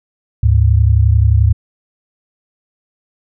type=tone pair together; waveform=sine; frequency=73.8 / 105.22 Hz; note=D2 / G#2; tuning=+9 / +23 cents; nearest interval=tritone; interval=614 cents; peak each=-10 dBFS; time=0.43-1.53 s; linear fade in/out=5 ms; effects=none